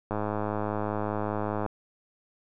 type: click train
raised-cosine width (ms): 1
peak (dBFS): -16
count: 164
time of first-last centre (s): 0.11-1.662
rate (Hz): 105
effects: none